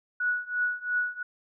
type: tone with tremolo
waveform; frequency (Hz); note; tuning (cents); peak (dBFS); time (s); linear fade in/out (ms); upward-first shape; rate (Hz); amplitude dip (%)
sine; 1468; F#6; -14; -22; 0.2-1.23; 5; triangle; 2.9; 95
effects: none